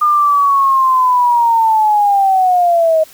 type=linear sweep; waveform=sine; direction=down; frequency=1215 to 626 Hz; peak=-8 dBFS; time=0.01-3.04 s; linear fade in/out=10 ms; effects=white hiss -41 dBFS RMS until 3.13 s